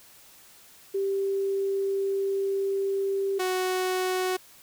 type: tone pair in turn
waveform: sine / sawtooth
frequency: 392 / 370 Hz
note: G4 / F#4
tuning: 0 / 0 cents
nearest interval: minor second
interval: 100 cents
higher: first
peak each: -24 / -21 dBFS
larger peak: second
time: 0.94-3.39 / 3.39-4.37 s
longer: first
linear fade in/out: 10 ms
effects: white hiss -53 dBFS RMS until 4.62 s